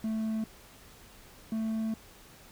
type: tone pair in turn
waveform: triangle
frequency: 220 / 221.4 Hz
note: A3 / A3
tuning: 0 / +11 cents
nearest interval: unison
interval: 11 cents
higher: second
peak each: -27 / -27 dBFS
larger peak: neither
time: 0.04-0.44 / 1.52-1.94 s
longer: second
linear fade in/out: 2 ms
effects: pink hiss -54 dBFS RMS until 2.51 s